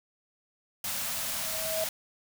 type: band-stop noise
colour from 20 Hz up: white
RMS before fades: -33 dBFS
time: 0.84-1.89 s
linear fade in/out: 2 ms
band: 270 to 500 Hz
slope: 96 dB/octave
type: tone with exponential growth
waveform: sine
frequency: 640 Hz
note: D#5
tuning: 49 cents sharp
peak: -27 dBFS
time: 1.01-1.84 s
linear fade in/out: 1 ms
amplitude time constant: 180 ms
effects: none